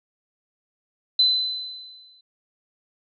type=tone with exponential decay; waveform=sine; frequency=4029 Hz; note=B7; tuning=34 cents sharp; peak=-13 dBFS; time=1.19-2.21 s; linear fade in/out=5 ms; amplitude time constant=220 ms; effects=none